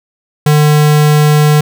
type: tone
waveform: square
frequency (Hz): 150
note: D3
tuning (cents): +37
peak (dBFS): -6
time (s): 0.46-1.61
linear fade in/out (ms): 5
effects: none